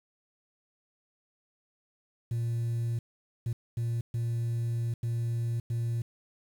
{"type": "tone bursts at uneven times", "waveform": "sine", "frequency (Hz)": 116.9, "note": "A#2", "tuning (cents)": 5, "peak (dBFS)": -25, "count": 6, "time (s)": [[2.31, 2.99], [3.46, 3.53], [3.77, 4.01], [4.14, 4.94], [5.03, 5.6], [5.7, 6.02]], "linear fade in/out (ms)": 5, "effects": ["tanh soft clip ceiling -27 dBFS", "9-bit"]}